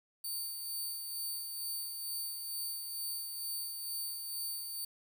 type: tone with tremolo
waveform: 5% pulse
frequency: 4576 Hz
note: D8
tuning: 46 cents flat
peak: -29 dBFS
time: 0.24-4.85 s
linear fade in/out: 5 ms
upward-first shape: sine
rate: 2.2 Hz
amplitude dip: 40%
effects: 10-bit